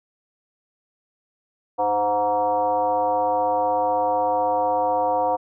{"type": "tone with frequency modulation", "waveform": "sine", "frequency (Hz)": 727, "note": "F#5", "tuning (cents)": -31, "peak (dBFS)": -18, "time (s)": [1.78, 5.37], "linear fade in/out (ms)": 20, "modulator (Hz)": 210, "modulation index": 1.2, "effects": []}